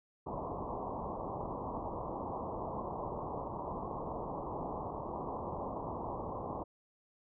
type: low-pass noise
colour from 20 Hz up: white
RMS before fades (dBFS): -40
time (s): 0.26-6.64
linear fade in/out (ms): 10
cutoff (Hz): 1100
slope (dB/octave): 96
effects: none